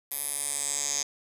10% pulse tone with band-pass filter sweep, 142.9 Hz, D3, 47 cents flat, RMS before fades -31 dBFS, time 0.11-1.03 s, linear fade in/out 5 ms, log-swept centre 12000 to 6300 Hz, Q 5.1, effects none

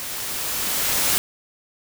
white noise with level ramp, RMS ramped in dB -31 to -19 dBFS, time 0-1.18 s, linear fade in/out 0 ms, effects none

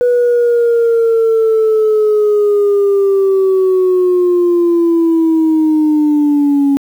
sine linear sweep, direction down, 490.8 to 277.2 Hz, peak -6 dBFS, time 0.01-6.77 s, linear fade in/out 0 ms, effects tanh soft clip ceiling -6 dBFS + 7-bit

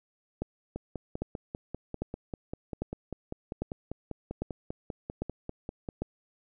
two click trains, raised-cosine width 2 ms, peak -18 / -22 dBFS, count 8 / 27, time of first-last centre 0.42-6.02 / 0.76-5.888 s, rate 1.25 / 5.07 Hz, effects none

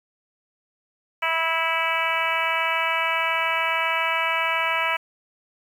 harmonic tone, 327.2 Hz, E4, 13 cents flat, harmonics 2 / 3 / 4 / 5 / 6 / 7 / 8 / 9, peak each -31 / -27 / -28 / -31 / -31 / -26 / -30 / -32 dBFS, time 1.22-4.97 s, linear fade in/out 10 ms, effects 8-bit

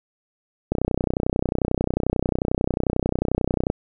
click train, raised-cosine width 2 ms, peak -7 dBFS, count 94, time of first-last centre 0.72-3.701 s, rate 31.2 Hz, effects none

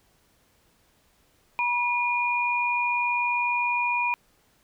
sine tone pair together, 967 / 2432 Hz, B5 / D#7, -37 / -40 cents, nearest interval octave + major third, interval 1597 cents, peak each -25 dBFS, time 1.59-4.14 s, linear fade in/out 0 ms, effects pink hiss -64 dBFS RMS until 4.63 s

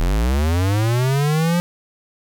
square linear sweep, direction up, 38.89 to 176.8 Hz, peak -16 dBFS, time 0-1.6 s, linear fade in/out 0 ms, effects none

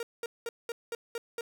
45% pulse tone bursts, 466.7 Hz, A#4, 2 cents sharp, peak -33 dBFS, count 7, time 0-1.41 s, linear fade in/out 2 ms, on 30 ms, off 200 ms, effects none

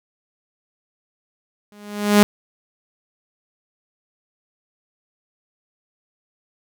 sawtooth tone with exponential growth, 206.7 Hz, G#3, 8 cents flat, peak -3 dBFS, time 1.72-2.23 s, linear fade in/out 0 ms, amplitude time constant 110 ms, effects none

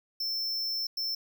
square tone bursts at uneven times, 5340 Hz, E8, 22 cents sharp, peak -30 dBFS, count 2, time 0.2-0.87 / 0.97-1.15 s, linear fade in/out 5 ms, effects 11-bit

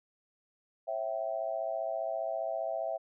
sine tone with amplitude modulation, 659.3 Hz, E5, in tune, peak -27 dBFS, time 0.87-2.98 s, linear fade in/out 20 ms, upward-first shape sine, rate 115 Hz, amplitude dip 100%, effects none

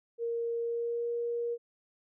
sine tone with pitch glide, 466.2 to 472.2 Hz, A#4 to A#4, 0 to +22 cents, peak -30 dBFS, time 0.18-1.58 s, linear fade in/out 50 ms, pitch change +22 cents, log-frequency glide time 0.59-1.09 s, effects none

